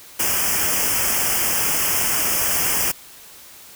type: band-stop noise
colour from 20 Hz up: white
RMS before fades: -20 dBFS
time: 0.19-2.92 s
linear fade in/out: 10 ms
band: 3200 to 4900 Hz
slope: 96 dB/octave
effects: white hiss -43 dBFS RMS until 3.75 s